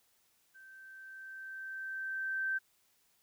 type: tone with level ramp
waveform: sine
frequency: 1555 Hz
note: G6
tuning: 14 cents flat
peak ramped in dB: -53 to -30 dBFS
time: 0.54-2.59 s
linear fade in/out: 20 ms
effects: white hiss -72 dBFS RMS until 3.22 s